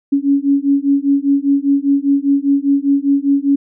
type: beating tone pair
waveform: sine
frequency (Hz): 277.2 / 282.2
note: C#4 / C#4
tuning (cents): 0 / +31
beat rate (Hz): 5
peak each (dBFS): -14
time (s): 0.12-3.56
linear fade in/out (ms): 10
effects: none

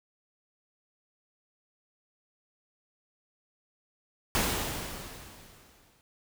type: noise with exponential decay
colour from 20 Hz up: pink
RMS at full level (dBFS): -26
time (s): 4.35-6.01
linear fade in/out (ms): 0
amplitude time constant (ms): 360
effects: none

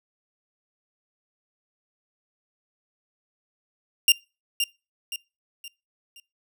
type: tone with echo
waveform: sawtooth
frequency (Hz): 2794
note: F7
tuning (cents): 0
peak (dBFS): -10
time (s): 4.08-4.12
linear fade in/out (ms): 2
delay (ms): 520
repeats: 4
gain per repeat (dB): -8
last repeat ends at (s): 6.2
effects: noise-tail reverb RT60 0.3 s tail -25 dB re dry

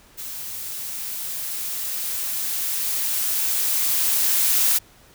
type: noise with level ramp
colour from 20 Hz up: blue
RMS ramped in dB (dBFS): -33 to -18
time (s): 0.17-4.79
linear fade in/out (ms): 20
effects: pink hiss -52 dBFS RMS until 5.14 s

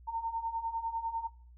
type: beating tone pair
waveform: sine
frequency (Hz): 906 / 916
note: A#5 / A#5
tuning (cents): -50 / -31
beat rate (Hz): 10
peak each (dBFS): -37 / -34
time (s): 0.07-1.28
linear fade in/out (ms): 20
effects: noise-tail reverb RT60 0.4 s tail -18 dB re dry + added 60 Hz sine -52 dBFS peak until 1.57 s

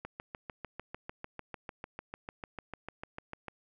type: click train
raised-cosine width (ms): 0.5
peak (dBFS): -25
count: 24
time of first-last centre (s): 0.05-3.483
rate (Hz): 6.7
effects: none

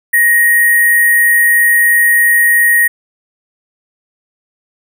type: tone with sample-and-hold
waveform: sine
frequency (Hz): 1881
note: A#6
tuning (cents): +15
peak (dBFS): -6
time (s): 0.13-2.88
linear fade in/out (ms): 10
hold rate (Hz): 11025
effects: none

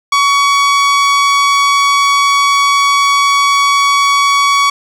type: tone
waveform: sawtooth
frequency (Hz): 1126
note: C#6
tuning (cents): +27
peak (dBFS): -4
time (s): 0.12-4.7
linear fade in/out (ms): 5
effects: low-pass 7000 Hz 12 dB/octave + 7-bit

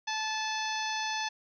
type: harmonic tone with a mistuned harmonic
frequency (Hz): 871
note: A5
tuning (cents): -18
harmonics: 1 / 2 / 3 / 4 / 5 / 6 / 7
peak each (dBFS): -34 / -37 / -39 / -40 / -41 / -42 / -42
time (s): 0.07-1.29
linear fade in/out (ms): 10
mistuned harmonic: 6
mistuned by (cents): -28
effects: none

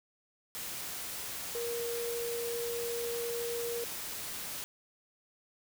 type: tone in noise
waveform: sine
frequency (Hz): 471.1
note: A#4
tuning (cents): +18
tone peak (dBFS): -34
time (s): 1.55-3.84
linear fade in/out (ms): 0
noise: white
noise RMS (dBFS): -40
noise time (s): 0.55-4.64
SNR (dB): +3
effects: none

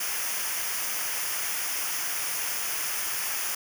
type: noise with comb filter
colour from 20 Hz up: white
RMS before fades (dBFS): -30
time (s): 0-3.55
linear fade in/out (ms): 5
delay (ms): 0.25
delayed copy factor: -0.7
effects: none

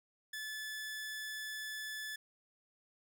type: tone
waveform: sawtooth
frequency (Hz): 1732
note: A6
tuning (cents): -28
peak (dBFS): -37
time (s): 0.33-2.16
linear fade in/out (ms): 5
effects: none

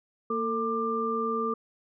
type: tone cluster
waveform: sine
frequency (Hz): 229.8 / 448.8 / 1188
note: A#3 / A4 / D6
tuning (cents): -25 / +34 / +20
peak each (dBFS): -33 / -30 / -29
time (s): 0.3-1.54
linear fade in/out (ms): 5
effects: none

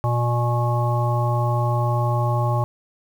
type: harmonic tone with a mistuned harmonic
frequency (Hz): 120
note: B2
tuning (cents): -49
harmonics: 1 / 3 / 5 / 7 / 9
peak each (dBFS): -19 / -32 / -28 / -27 / -28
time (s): 0.04-2.64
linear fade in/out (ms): 0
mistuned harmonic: 9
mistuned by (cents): +20
effects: 8-bit

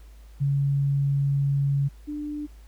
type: tone pair in turn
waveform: sine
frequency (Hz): 140 / 296.6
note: C#3 / D4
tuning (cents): +18 / +17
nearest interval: octave + minor second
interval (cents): 1299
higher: second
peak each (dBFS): -20 / -29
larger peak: first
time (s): 0.4-1.89 / 2.07-2.47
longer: first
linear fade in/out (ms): 20
effects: added 53 Hz sine -44 dBFS peak until 2.67 s + pink hiss -60 dBFS RMS until 2.67 s

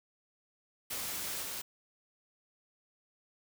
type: noise with level steps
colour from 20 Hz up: white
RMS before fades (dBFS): -38 / -40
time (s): 0.9-1.62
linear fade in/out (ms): 10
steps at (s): 1.42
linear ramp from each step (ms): 10
effects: none

